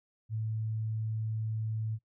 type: tone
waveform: sine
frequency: 110 Hz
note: A2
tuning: in tune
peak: -31 dBFS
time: 0.29-1.99 s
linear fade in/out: 50 ms
effects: noise-tail reverb RT60 0.1 s tail -22 dB re dry

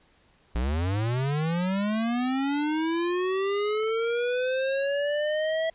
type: linear sweep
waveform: square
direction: up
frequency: 55 to 654 Hz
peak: -25 dBFS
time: 0.55-5.7 s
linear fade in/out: 5 ms
effects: pink hiss -62 dBFS RMS until 5.74 s + resampled to 8000 Hz

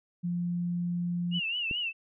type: tone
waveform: sine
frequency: 174.61 Hz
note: F3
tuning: in tune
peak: -28 dBFS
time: 0.23-1.4 s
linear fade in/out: 20 ms
type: tone with vibrato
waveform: sine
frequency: 2794 Hz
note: F7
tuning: in tune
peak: -29 dBFS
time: 1.31-1.93 s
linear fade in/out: 50 ms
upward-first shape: triangle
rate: 4.7 Hz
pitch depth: 130 cents each way
type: click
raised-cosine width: 3 ms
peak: -25 dBFS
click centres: 1.712 s
effects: none

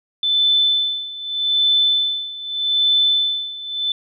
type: tone with tremolo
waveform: sine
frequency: 3519 Hz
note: A7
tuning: in tune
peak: -12 dBFS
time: 0.23-3.92 s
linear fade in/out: 2 ms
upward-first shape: sine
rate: 0.82 Hz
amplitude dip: 85%
effects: none

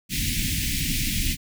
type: band-stop noise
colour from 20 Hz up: pink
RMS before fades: -25 dBFS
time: 0.09-1.37 s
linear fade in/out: 50 ms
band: 290 to 2000 Hz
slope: 48 dB/octave
effects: none

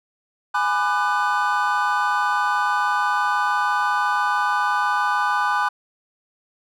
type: chord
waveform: triangle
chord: G# half-diminished seventh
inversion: none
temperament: just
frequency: 830.6 / 996.7 / 1196.1 / 1495.1 Hz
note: G#5 / B5 / D6 / F#6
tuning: 0 / +16 / +31 / +18 cents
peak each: -22 dBFS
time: 0.54-5.69 s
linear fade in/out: 10 ms
effects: none

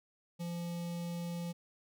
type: tone with notch filter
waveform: square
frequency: 171.9 Hz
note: F3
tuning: 27 cents flat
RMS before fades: -39 dBFS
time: 0.39-1.53 s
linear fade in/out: 20 ms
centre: 1500 Hz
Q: 0.94
effects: none

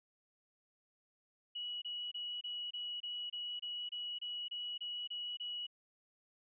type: tone bursts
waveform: sine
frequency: 2926 Hz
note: F#7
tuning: 20 cents flat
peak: -39 dBFS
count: 14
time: 1.55-5.668 s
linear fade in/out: 10 ms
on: 270 ms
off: 26 ms
effects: none

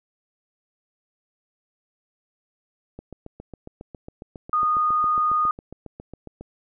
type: click train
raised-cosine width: 2 ms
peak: -24 dBFS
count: 26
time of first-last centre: 2.99-6.41 s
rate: 7.31 Hz
type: tone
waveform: sine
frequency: 1232 Hz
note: D#6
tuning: 17 cents flat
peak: -18 dBFS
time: 4.53-5.51 s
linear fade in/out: 2 ms
effects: none

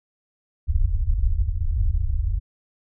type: low-pass noise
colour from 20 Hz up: pink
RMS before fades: -21 dBFS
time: 0.67-2.4 s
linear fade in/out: 20 ms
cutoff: 100 Hz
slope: 96 dB/octave
effects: none

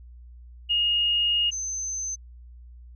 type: tone pair in turn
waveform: sine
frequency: 2857 / 6185 Hz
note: F7 / G8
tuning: +39 / -24 cents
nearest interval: octave + minor second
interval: 1337 cents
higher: second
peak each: -20 / -28 dBFS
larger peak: first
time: 0.69-1.51 / 1.51-2.16 s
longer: first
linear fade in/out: 20 ms
effects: added 60 Hz sine -43 dBFS peak until 2.95 s

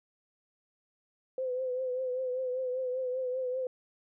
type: tone with vibrato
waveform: sine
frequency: 510 Hz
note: C5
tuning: 44 cents flat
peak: -30 dBFS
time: 1.38-3.67 s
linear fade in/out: 2 ms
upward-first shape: triangle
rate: 5.1 Hz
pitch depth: 54 cents each way
effects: none

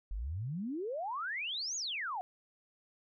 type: exponential two-way sweep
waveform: sine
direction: up then down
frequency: 42.83 to 6910 to 702 Hz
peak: -35 dBFS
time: 0.11-2.21 s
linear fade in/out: 0 ms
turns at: 1.76 s
effects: none

